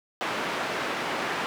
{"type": "band-pass noise", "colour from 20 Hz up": "white", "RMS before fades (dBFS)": -30, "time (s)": [0.21, 1.46], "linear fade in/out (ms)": 0, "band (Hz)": [200, 1800], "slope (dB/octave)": 12, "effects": []}